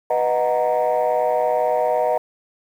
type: chord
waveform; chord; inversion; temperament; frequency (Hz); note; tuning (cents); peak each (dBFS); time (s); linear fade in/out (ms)
sine; B major seventh; none; equal; 493.9 / 622.3 / 740 / 932.3; B4 / D#5 / F#5 / A#5; 0 / 0 / 0 / 0; -21 / -19 / -21 / -24; 0.1-2.18; 5
effects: tanh soft clip ceiling -11 dBFS + 8-bit